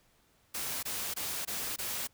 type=noise bursts; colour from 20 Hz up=white; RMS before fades=-36 dBFS; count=5; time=0.54-2.074 s; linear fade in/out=10 ms; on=290 ms; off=21 ms; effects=pink hiss -68 dBFS RMS until 2.13 s